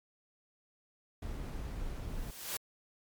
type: noise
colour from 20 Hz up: brown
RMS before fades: -39 dBFS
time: 1.22-2.31 s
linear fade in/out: 5 ms
type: noise with exponential growth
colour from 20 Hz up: white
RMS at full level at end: -35 dBFS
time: 1.97-2.57 s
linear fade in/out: 5 ms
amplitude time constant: 130 ms
effects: MP3 96 kbps